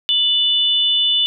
sine tone pair together, 2960 / 3513 Hz, F#7 / A7, 0 / -3 cents, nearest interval minor third, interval 297 cents, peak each -16 dBFS, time 0.09-1.26 s, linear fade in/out 0 ms, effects none

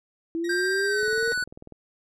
sine linear sweep, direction up, 326.9 to 466.2 Hz, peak -25 dBFS, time 0.35-1.32 s, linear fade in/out 0 ms
sawtooth tone with tremolo, 1894 Hz, A#6, 27 cents sharp, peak -33 dBFS, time 0.44-1.34 s, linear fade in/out 5 ms, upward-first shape triangle, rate 15 Hz, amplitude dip 50%
square tone with pitch glide, 1581 to 1483.7 Hz, G6 to F#6, +14 to +4 cents, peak -25 dBFS, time 0.49-1.44 s, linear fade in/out 5 ms, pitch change -110 cents, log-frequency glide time 0.84-1.08 s
click train, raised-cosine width 2 ms, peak -30 dBFS, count 15, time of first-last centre 1.03-1.723 s, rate 20.2 Hz
effects low-pass 9000 Hz 12 dB/octave

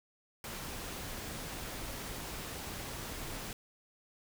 pink noise, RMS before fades -42 dBFS, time 0.44-3.53 s, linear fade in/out 2 ms, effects none

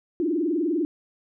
sine tone with vibrato, 321.2 Hz, E4, 45 cents flat, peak -21 dBFS, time 0.2-0.85 s, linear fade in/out 0 ms, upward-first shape triangle, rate 20 Hz, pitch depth 250 cents each way, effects none

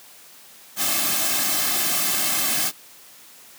white noise with comb filter, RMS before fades -22 dBFS, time 0.76-2.72 s, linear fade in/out 50 ms, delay 2.1 ms, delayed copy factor -0.8, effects white hiss -47 dBFS RMS until 3.58 s + high-pass 150 Hz 12 dB/octave

